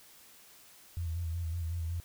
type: tone with vibrato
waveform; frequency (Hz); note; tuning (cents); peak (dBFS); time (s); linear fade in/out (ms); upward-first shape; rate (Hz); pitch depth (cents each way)
sine; 83.7; E2; +27; -32; 0.97-2; 0; square; 5.4; 48
effects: white hiss -57 dBFS RMS until 2.04 s